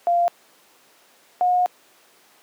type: tone pair in turn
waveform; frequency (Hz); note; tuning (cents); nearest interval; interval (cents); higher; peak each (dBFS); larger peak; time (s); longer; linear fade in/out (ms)
sine; 694 / 721.5; F5 / F#5; -11 / -44; minor second; 67; second; -15; neither; 0.07-0.28 / 1.41-1.66; second; 0
effects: pink hiss -54 dBFS RMS until 2.42 s + high-pass 400 Hz 12 dB/octave